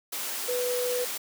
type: tone in noise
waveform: sine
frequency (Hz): 493.9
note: B4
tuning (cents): 0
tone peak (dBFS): -26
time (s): 0.48-1.05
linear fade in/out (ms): 10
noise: white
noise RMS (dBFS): -33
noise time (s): 0.12-1.18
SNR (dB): +4
effects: high-pass 300 Hz 12 dB/octave